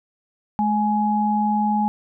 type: tone pair together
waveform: sine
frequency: 212.3 / 838 Hz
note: G#3 / G#5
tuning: +38 / +15 cents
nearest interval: 2 octaves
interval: 2377 cents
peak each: -20 dBFS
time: 0.59-1.88 s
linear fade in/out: 0 ms
effects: none